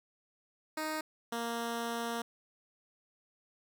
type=tone pair in turn; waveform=10% pulse; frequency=311.1 / 233.1 Hz; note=D#4 / A#3; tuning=0 / 0 cents; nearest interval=perfect fourth; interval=500 cents; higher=first; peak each=-26 dBFS; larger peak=neither; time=0.77-1.01 / 1.32-2.22 s; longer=second; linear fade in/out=5 ms; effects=none